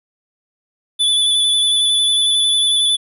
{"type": "tone with vibrato", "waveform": "square", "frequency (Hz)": 3472, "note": "A7", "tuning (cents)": -24, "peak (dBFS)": -13, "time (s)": [0.99, 2.97], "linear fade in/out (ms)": 20, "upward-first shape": "square", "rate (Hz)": 11, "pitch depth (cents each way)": 12, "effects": ["resampled to 32000 Hz"]}